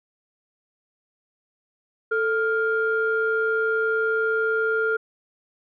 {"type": "tone pair together", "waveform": "sine", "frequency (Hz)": [442.7, 1403], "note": ["A4", "F6"], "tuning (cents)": [11, 8], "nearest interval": "octave + minor sixth", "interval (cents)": 1997, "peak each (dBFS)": -22, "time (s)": [2.11, 4.97], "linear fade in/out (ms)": 10, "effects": ["tanh soft clip ceiling -12 dBFS"]}